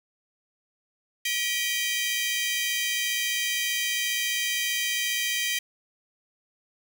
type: tone cluster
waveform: sawtooth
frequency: 1927 / 2334 / 2449 / 3143 Hz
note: B6 / D7 / D#7 / G7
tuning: -43 / -11 / -28 / +4 cents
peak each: -27 / -30 / -29 / -26 dBFS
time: 1.25-5.59 s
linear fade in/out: 5 ms
effects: none